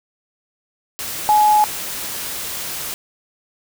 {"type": "tone in noise", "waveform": "sine", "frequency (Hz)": 845, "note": "G#5", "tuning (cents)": 30, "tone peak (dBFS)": -10, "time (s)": [1.29, 1.64], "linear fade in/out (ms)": 0, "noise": "white", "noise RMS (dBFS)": -27, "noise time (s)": [0.99, 2.94], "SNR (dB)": 14, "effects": []}